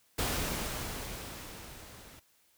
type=noise with level ramp; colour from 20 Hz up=pink; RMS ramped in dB=-31 to -53 dBFS; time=0.18-2.2 s; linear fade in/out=10 ms; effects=white hiss -68 dBFS RMS until 2.57 s